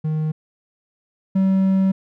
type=tone pair in turn; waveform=triangle; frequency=155.56 / 191.35 Hz; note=D#3 / G3; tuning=0 / -42 cents; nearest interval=major third; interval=358 cents; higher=second; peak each=-17 / -12 dBFS; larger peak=second; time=0.04-0.32 / 1.35-1.92 s; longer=second; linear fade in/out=10 ms; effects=none